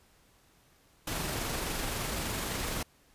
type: noise with amplitude modulation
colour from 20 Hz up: pink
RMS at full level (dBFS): -33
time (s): 1.07-2.83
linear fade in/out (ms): 5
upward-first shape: sine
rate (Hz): 23.7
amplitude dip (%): 25
effects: pink hiss -64 dBFS RMS until 3.14 s + resampled to 32000 Hz